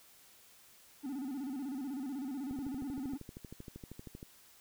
triangle tone with vibrato, 270.2 Hz, C#4, 44 cents flat, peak -35 dBFS, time 1.03-3.18 s, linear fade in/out 20 ms, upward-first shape square, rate 16 Hz, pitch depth 110 cents each way
click train, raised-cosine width 3 ms, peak -33 dBFS, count 23, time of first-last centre 2.51-4.229 s, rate 12.8 Hz
effects white hiss -61 dBFS RMS until 4.6 s

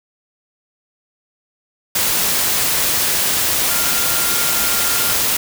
sine tone in noise, 1396.9 Hz, F6, in tune, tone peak -27 dBFS, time 3.7-5.12 s, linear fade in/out 5 ms, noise white, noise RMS -17 dBFS, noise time 1.95-5.37 s, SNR -13 dB, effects none

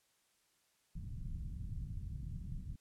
pink low-pass noise, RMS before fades -43 dBFS, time 0.95-2.76 s, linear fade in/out 5 ms, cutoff 160 Hz, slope 24 dB/octave, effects white hiss -75 dBFS RMS until 2.8 s + low-pass 11000 Hz 12 dB/octave

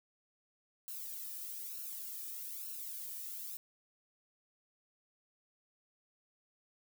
violet noise with flanger, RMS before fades -44 dBFS, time 0.88-3.57 s, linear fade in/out 0 ms, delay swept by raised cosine 0.72 to 1.68 ms, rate 1.1 Hz, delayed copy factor +0.8, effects none

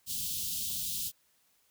white band-stop noise, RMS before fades -35 dBFS, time 0.06-1.12 s, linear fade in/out 50 ms, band 230 to 3000 Hz, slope 48 dB/octave, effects white hiss -70 dBFS RMS until 1.7 s

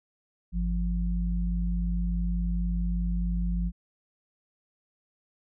sine tone pair together, 51.7 / 174.61 Hz, G#1 / F3, -7 / 0 cents, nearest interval octave + major sixth, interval 2107 cents, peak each -26 / -30 dBFS, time 0.52-3.72 s, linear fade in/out 50 ms, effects none

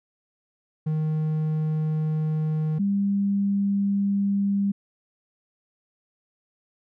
triangle / sine tone pair in turn, 155.56 / 199.43 Hz, D#3 / G3, 0 / +30 cents, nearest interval major third, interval 430 cents, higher second, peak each -20 dBFS, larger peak neither, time 0.86-2.79 / 2.79-4.72 s, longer neither, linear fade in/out 10 ms, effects none

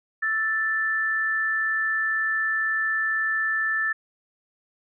sine tone pair together, 1320 / 1762 Hz, E6 / A6, +2 / +2 cents, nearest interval perfect fourth, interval 500 cents, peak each -31 / -22 dBFS, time 0.22-3.93 s, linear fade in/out 10 ms, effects none

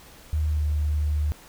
sine tone with pitch glide, 76.9 to 74.97 Hz, D#2 to D2, -20 to +36 cents, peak -21 dBFS, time 0.33-1.32 s, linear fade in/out 0 ms, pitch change -44 cents, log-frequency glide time 0.45-0.66 s, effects pink hiss -49 dBFS RMS until 1.48 s

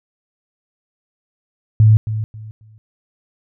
sine tone with echo, 108.7 Hz, A2, 21 cents flat, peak -6 dBFS, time 1.8-1.97 s, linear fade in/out 0 ms, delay 270 ms, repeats 3, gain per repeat -12 dB, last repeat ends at 2.78 s, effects none

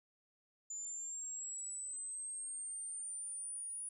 sine linear sweep, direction up, 7040 to 9750 Hz, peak -40 dBFS, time 0.7-3.89 s, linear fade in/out 5 ms, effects tanh soft clip ceiling -38 dBFS

